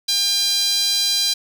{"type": "tone with high-pass filter", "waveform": "sawtooth", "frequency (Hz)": 801, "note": "G5", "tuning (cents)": 37, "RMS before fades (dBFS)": -19, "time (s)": [0.08, 1.34], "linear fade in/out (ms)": 10, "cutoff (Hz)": 4300, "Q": 4.7, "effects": []}